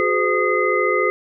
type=tone cluster; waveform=sine; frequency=366.9 / 420.9 / 510 / 1238 / 2051 Hz; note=F#4 / G#4 / C5 / D#6 / C7; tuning=-15 / +23 / -44 / -9 / -35 cents; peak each=-22 dBFS; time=0-1.1 s; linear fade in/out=0 ms; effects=none

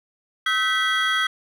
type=tone cluster; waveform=triangle; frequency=1286 / 1530 / 1965 / 3288 Hz; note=E6 / G6 / B6 / G#7; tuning=-43 / -42 / -9 / -18 cents; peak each=-23 dBFS; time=0.46-1.27 s; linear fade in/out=5 ms; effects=none

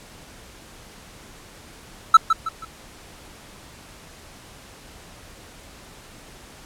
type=tone with echo; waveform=triangle; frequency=1318.5 Hz; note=E6; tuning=in tune; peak=-3 dBFS; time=2.14-2.17 s; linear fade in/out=5 ms; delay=160 ms; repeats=3; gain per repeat=-9 dB; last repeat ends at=2.65 s; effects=pink hiss -45 dBFS RMS until 6.65 s + low-pass 11000 Hz 12 dB/octave

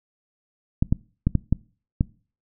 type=clicks; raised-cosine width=5 ms; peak=-6 dBFS; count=6; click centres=0.825 / 0.925 / 1.27 / 1.353 / 1.526 / 2.009 s; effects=noise-tail reverb RT60 0.4 s tail -23 dB re dry

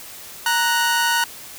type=tone pair together; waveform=sawtooth; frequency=932.3 / 1477.7 Hz; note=A#5 / F#6; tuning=0 / -3 cents; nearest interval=minor sixth; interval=797 cents; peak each=-16 dBFS; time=0.46-1.24 s; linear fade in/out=2 ms; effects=white hiss -38 dBFS RMS until 1.58 s

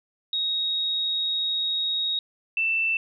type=tone pair in turn; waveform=sine; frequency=3769 / 2665 Hz; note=A#7 / E7; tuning=+18 / +18 cents; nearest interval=tritone; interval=600 cents; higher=first; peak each=-23 / -21 dBFS; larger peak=second; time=0.33-2.19 / 2.57-2.97 s; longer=first; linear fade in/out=2 ms; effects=none

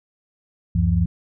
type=tone cluster; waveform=sine; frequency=72.3 / 94.1 / 171.2 Hz; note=D2 / F#2 / F3; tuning=-27 / +30 / -34 cents; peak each=-20 dBFS; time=0.75-1.06 s; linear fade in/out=5 ms; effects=none

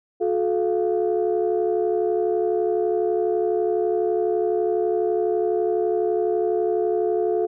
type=tone cluster; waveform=sine; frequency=359.7 / 431.7 / 698 Hz; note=F#4 / A4 / F5; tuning=-49 / -33 / -1 cents; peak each=-22 / -21 / -28 dBFS; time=0.2-7.47 s; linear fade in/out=20 ms; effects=tanh soft clip ceiling -11 dBFS

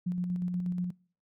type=tone with tremolo; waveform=sine; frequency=178.7 Hz; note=F3; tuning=40 cents sharp; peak=-27 dBFS; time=0.06-0.91 s; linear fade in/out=10 ms; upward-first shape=square; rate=8.3 Hz; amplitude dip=30%; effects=noise-tail reverb RT60 0.5 s tail -24 dB re dry

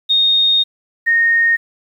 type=tone pair in turn; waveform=sine; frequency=3700 / 1850 Hz; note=A#7 / A#6; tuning=-14 / -14 cents; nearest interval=octave; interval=1200 cents; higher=first; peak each=-10 dBFS; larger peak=neither; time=0.09-0.64 / 1.06-1.57 s; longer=first; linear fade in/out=20 ms; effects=8-bit

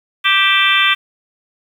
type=harmonic tone with a mistuned harmonic; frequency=392 Hz; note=G4; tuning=in tune; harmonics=3 / 4 / 5 / 6 / 7 / 8 / 9; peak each=-18 / -18 / -18 / -18 / -18 / -18 / -18 dBFS; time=0.24-0.95 s; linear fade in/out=20 ms; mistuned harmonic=7; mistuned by=-58 cents; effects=7-bit

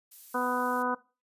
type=noise; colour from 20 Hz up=violet; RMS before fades=-47 dBFS; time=0.11-0.83 s; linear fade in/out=10 ms
type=harmonic tone; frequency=248.8 Hz; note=B3; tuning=13 cents sharp; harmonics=1 / 2 / 3 / 4 / 5 / 6; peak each=-34 / -33 / -36 / -32 / -34 / -35 dBFS; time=0.34-0.95 s; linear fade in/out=10 ms
effects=noise-tail reverb RT60 0.3 s tail -19 dB re dry + resampled to 32000 Hz

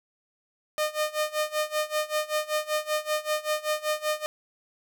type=tone with tremolo; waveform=sawtooth; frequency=610 Hz; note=D#5; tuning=34 cents flat; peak=-19 dBFS; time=0.78-4.26 s; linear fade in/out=0 ms; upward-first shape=sine; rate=5.2 Hz; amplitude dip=90%; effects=none

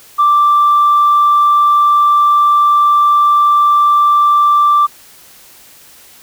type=tone; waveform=sine; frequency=1174.7 Hz; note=D6; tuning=in tune; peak=-5 dBFS; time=0.18-4.87 s; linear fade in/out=20 ms; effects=tanh soft clip ceiling -3 dBFS + white hiss -41 dBFS RMS until 6.22 s

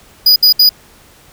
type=tone bursts; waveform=square; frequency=4932 Hz; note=D#8; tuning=16 cents flat; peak=-5 dBFS; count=3; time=0.26-0.692 s; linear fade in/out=5 ms; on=100 ms; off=66 ms; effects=pink hiss -44 dBFS RMS until 1.32 s

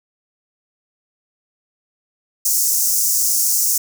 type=high-pass noise; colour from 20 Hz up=pink; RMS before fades=-17 dBFS; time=2.45-3.78 s; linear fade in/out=5 ms; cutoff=5600 Hz; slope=48 dB/octave; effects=none

